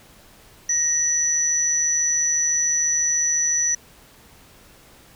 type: tone pair together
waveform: sine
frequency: 1876 / 5927 Hz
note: A#6 / F#8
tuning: +11 / +2 cents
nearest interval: octave + minor sixth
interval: 1991 cents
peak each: -30 / -18 dBFS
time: 0.69-3.75 s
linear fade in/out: 5 ms
effects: pink hiss -50 dBFS RMS until 5.15 s